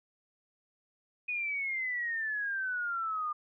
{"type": "exponential sweep", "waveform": "sine", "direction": "down", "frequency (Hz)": [2489, 1202], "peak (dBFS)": -31, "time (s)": [1.28, 3.33], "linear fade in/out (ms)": 10, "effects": []}